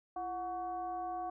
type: tone with frequency modulation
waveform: sine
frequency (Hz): 731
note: F#5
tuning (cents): -21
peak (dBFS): -36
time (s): 0.16-1.3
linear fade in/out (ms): 5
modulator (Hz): 393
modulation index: 0.67
effects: none